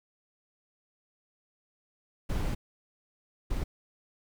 brown noise bursts at uneven times, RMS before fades -30 dBFS, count 2, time 2.29-2.55 / 3.5-3.64 s, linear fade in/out 10 ms, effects none

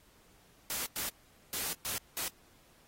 white noise bursts at uneven times, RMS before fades -36 dBFS, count 5, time 0.7-0.86 / 0.96-1.09 / 1.53-1.73 / 1.85-1.98 / 2.17-2.28 s, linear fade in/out 0 ms, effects pink hiss -64 dBFS RMS until 2.87 s + AAC 48 kbps

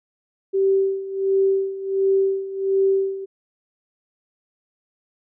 sine tone with tremolo, 388 Hz, G4, 18 cents flat, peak -14 dBFS, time 0.53-3.26 s, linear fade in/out 20 ms, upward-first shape sine, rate 1.4 Hz, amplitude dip 80%, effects none

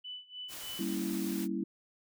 sine tone with tremolo, 2988 Hz, F#7, 16 cents sharp, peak -39 dBFS, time 0.04-0.95 s, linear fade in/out 10 ms, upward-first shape sine, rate 3.3 Hz, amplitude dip 90%
white noise, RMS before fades -44 dBFS, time 0.48-1.48 s, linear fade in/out 50 ms
sine chord, G diminished seventh, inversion none, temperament equal, 196 / 233.1 / 277.2 / 329.6 Hz, G3 / Bb3 / Db4 / Fb4, 0 / 0 / 0 / 0 cents, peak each -36 / -39 / -39 / -36 dBFS, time 0.79-1.64 s, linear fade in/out 5 ms
effects none

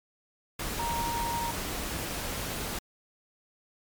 sine tone in noise, 936 Hz, A#5, 7 cents sharp, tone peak -30 dBFS, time 0.79-1.51 s, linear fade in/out 5 ms, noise pink, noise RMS -34 dBFS, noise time 0.59-2.79 s, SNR +1 dB, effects MP3 96 kbps

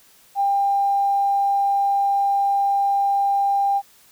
triangle tone with tanh clipping, 797 Hz, G5, 28 cents sharp, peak -16 dBFS, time 0.35-3.82 s, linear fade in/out 50 ms, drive 3 dB, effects white hiss -53 dBFS RMS until 4.11 s

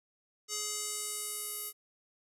square tone with band-pass filter sweep, 420 Hz, G#4, 19 cents sharp, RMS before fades -38 dBFS, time 0.48-1.73 s, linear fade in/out 50 ms, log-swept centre 6500 to 12000 Hz, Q 2.4, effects none

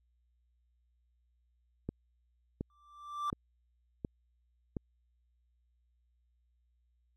click train, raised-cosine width 3 ms, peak -23 dBFS, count 5, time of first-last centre 1.89-4.768 s, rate 1.39 Hz
triangle tone with exponential growth, 1174.7 Hz, D6, in tune, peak -28 dBFS, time 2.7-3.3 s, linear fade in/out 1 ms, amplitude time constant 130 ms
effects added 60 Hz sine -70 dBFS peak until 7.16 s + AAC 48 kbps

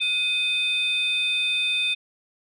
sine tone pair together, 2511 / 3585 Hz, D#7 / A7, +15 / +32 cents, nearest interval tritone, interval 617 cents, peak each -22 dBFS, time 0-1.95 s, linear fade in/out 20 ms, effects tanh soft clip ceiling -17 dBFS

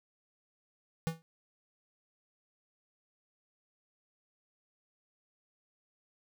square tone with exponential decay, 163.7 Hz, E3, 12 cents flat, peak -27 dBFS, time 1.07-1.22 s, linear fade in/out 0 ms, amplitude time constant 31 ms, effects none

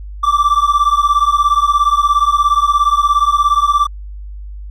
triangle beating tone pair, 1160 / 1177 Hz, D6 / D6, -22 / +3 cents, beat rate 17 Hz, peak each -11 dBFS, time 0.23-3.87 s, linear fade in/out 10 ms, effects added 50 Hz sine -26 dBFS peak until 4.7 s

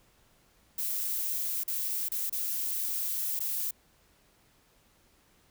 violet noise with dropouts, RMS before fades -32 dBFS, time 0.78-3.71 s, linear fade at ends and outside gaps 5 ms, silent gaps 1.636-1.678 / 2.087-2.117 / 2.297-2.325 / 3.393-3.403 s, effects pink hiss -65 dBFS RMS until 5.5 s

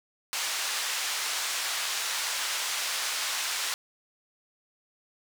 white band-pass noise, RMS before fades -31 dBFS, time 0.33-3.74 s, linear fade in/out 0 ms, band 880 to 6600 Hz, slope 12 dB/octave, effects none

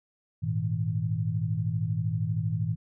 sine chord, Ab suspended second, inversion none, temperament equal with one note detuned, 103.83 / 116.54 / 159.66 Hz, Ab2 / Bb2 / Eb3, 0 / 0 / +45 cents, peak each -30 dBFS, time 0.42-2.76 s, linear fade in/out 20 ms, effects none

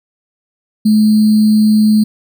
sine tone with sample-and-hold, 214.4 Hz, A3, 45 cents flat, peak -6 dBFS, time 0.85-2.04 s, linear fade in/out 10 ms, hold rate 4410 Hz, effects none

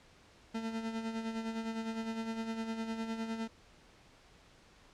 40% pulse tone with tremolo, 224.9 Hz, A3, 38 cents sharp, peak -33 dBFS, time 0.54-3.48 s, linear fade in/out 10 ms, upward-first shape sine, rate 9.8 Hz, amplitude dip 55%, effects pink hiss -61 dBFS RMS until 4.93 s + low-pass 6000 Hz 12 dB/octave

